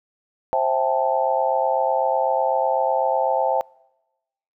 sine chord, A minor seventh, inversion first, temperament just, 528 / 660 / 792 / 880 Hz, C5 / E5 / G5 / A5, +16 / +2 / +18 / 0 cents, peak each -23 dBFS, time 0.53-3.61 s, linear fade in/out 0 ms, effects noise-tail reverb RT60 1.0 s tail -26 dB re dry

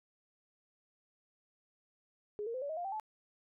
sine tone with pitch steps, 417 / 462.7 / 513.4 / 569.6 / 632.1 / 701.3 / 778.1 / 863.4 Hz, G#4 / A#4 / C5 / C#5 / D#5 / F5 / G5 / A5, +7 / -13 / -33 / +47 / +27 / +7 / -13 / -33 cents, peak -36 dBFS, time 2.39-2.998 s, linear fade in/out 0 ms, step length 76 ms, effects none

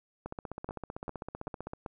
two click trains, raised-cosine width 1 ms, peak -24 / -23 dBFS, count 24 / 4, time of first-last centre 0.26-1.734 / 0.69-1.862 s, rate 15.6 / 2.56 Hz, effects none

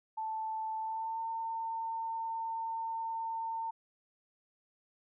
sine tone with pitch glide, 880 to 904.7 Hz, A5 to A5, 0 to +48 cents, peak -34 dBFS, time 0.17-3.71 s, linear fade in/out 10 ms, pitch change +48 cents, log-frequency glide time 0.79-1.21 s, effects none

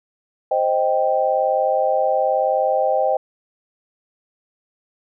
sine chord, C minor, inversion none, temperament equal, 523.3 / 622.3 / 784 Hz, C5 / Eb5 / G5, 0 / 0 / 0 cents, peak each -20 dBFS, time 0.51-3.17 s, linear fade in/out 5 ms, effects none

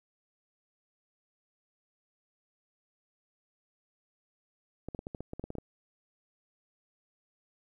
clicks, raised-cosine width 2 ms, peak -25 dBFS, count 12, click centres 4.886 / 4.948 / 4.991 / 5.069 / 5.148 / 5.206 / 5.334 / 5.396 / 5.44 / 5.504 / 5.553 / 5.584 s, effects 11-bit

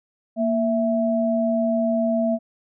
sine tone pair together, 232.9 / 660 Hz, A#3 / E5, -1 / +2 cents, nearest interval octave + tritone, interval 1803 cents, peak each -21 dBFS, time 0.36-2.39 s, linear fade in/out 50 ms, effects none

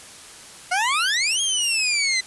20% pulse exponential two-way sweep, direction up then down, 698.5 to 3284 to 2011 Hz, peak -14 dBFS, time 0.71-2.21 s, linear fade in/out 10 ms, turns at 1.41 s, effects white hiss -42 dBFS RMS until 2.26 s + resampled to 24000 Hz

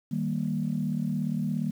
sine chord, Eb major, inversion none, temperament equal, 155.56 / 196 / 233.1 Hz, Eb3 / G3 / Bb3, 0 / 0 / 0 cents, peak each -30 dBFS, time 0.11-1.71 s, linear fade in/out 10 ms, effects tanh soft clip ceiling -17 dBFS + 9-bit

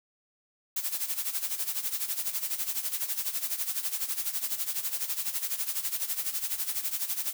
blue noise with tremolo, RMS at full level -29 dBFS, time 0.76-7.33 s, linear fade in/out 5 ms, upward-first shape sine, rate 12 Hz, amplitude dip 75%, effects none

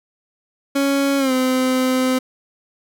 30% pulse tone with pitch glide, 277.6 to 257.5 Hz, C#4 to C4, +3 to -28 cents, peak -13 dBFS, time 0.75-2.19 s, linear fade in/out 10 ms, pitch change -131 cents, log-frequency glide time 1.18-1.32 s, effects none

